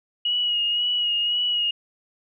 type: tone with vibrato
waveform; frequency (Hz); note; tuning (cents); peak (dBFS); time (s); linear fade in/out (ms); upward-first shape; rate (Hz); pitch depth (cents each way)
sine; 2896; F#7; -38; -20; 0.25-1.71; 5; sine; 1.9; 29
effects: none

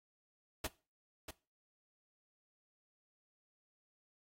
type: noise with echo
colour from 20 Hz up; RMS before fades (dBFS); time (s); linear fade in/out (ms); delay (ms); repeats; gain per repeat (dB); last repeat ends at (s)
pink; -38; 0.64-0.67; 5; 640; 1; -9; 1.31
effects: noise-tail reverb RT60 0.3 s tail -19 dB re dry + AAC 48 kbps

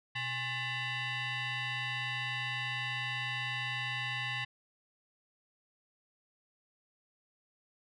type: tone with frequency modulation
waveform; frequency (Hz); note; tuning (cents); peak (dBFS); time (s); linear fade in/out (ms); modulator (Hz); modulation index
sine; 124.1; B2; +9; -32; 0.15-4.45; 10; 944; 3.3
effects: tanh soft clip ceiling -30 dBFS

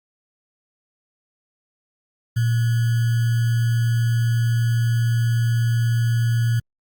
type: tone with sample-and-hold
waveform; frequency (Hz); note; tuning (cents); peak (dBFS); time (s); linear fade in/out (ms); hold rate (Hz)
sine; 116.54; A#2; 0; -16; 2.36-6.6; 10; 1575
effects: Opus 48 kbps

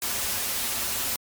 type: noise with comb filter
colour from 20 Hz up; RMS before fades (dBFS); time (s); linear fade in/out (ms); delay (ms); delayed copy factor
white; -28; 0.02-1.16; 2; 6.4; -0.55
effects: MP3 96 kbps

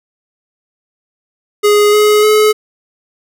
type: tone with pitch steps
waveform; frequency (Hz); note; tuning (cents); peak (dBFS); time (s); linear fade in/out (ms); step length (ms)
square; 415.3 / 421.1 / 427; G#4 / G#4 / G#4; 0 / +24 / +48; -7; 1.63-2.53; 20; 300
effects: none

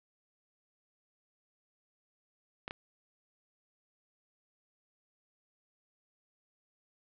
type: clicks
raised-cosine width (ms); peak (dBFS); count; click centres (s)
0.3; -22; 2; 2.679 / 2.709
effects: low-pass 4000 Hz 12 dB/octave

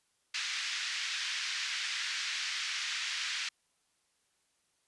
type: band-pass noise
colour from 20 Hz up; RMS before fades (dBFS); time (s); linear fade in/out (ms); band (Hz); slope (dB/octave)
pink; -36; 0.34-3.49; 5; 1700 to 5900; 24
effects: white hiss -75 dBFS RMS until 4.87 s + resampled to 24000 Hz

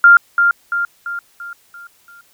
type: tone with echo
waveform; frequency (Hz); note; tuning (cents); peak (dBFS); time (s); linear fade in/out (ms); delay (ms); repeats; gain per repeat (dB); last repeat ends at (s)
sine; 1396.9; F6; 0; -3; 0.04-0.17; 2; 340; 6; -6; 2.21
effects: white hiss -54 dBFS RMS until 2.33 s

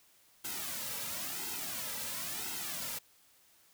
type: noise with flanger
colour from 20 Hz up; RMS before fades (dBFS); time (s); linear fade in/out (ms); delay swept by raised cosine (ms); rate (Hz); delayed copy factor
white; -39; 0.44-2.99; 10; 1.7 to 2.8; 0.97; -0.8
effects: white hiss -65 dBFS RMS until 3.73 s

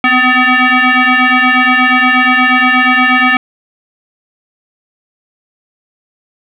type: tone with frequency modulation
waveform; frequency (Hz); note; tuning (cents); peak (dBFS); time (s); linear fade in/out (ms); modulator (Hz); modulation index
sine; 257.2; C4; -30; -6; 0.04-3.37; 2; 506; 4.7
effects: none

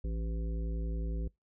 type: harmonic tone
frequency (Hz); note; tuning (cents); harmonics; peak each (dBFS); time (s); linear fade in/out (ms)
55.6; A1; +19; 1 / 3 / 5 / 7 / 9; -32 / -42 / -48 / -49 / -51; 0.04-1.28; 5
effects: noise-tail reverb RT60 0.2 s tail -25 dB re dry

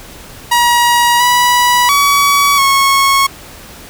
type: tone with pitch steps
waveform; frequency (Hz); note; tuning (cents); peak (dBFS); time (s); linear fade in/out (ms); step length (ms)
sawtooth; 956 / 978 / 1134 / 1098; A#5 / B5 / C#6 / C#6; +43 / -17 / +39 / -17; -4; 0.51-3.27; 10; 690
effects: pink hiss -34 dBFS RMS until 3.89 s

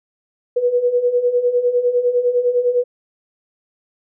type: beating tone pair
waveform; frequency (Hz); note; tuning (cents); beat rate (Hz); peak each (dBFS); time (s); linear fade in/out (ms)
sine; 482.5 / 492.4; B4 / B4; -40 / -5; 9.9; -20 / -15; 0.56-2.84; 10
effects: none

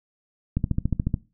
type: click train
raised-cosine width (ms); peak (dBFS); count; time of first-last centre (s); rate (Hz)
5; -10; 9; 0.57-1.141; 14
effects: noise-tail reverb RT60 0.3 s tail -19 dB re dry

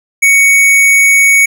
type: tone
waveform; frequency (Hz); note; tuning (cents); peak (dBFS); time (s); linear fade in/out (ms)
square; 2231; C#7; +11; -5; 0.22-1.46; 10
effects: none

